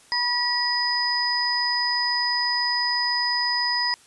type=tone cluster; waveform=sine; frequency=976 / 1926 / 4987 Hz; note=B5 / B6 / D#8; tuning=-21 / -44 / +3 cents; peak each=-27 / -27 / -23 dBFS; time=0.12-3.94 s; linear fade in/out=0 ms; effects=white hiss -53 dBFS RMS until 4.06 s + resampled to 24000 Hz